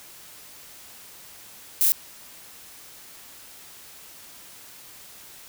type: noise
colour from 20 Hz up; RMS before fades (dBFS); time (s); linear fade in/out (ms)
violet; -19; 1.81-1.92; 0
effects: white hiss -46 dBFS RMS until 5.48 s